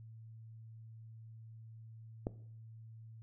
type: click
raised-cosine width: 2 ms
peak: -22 dBFS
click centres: 2.269 s
effects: noise-tail reverb RT60 0.6 s tail -17 dB re dry + added 112 Hz sine -50 dBFS peak until 3.22 s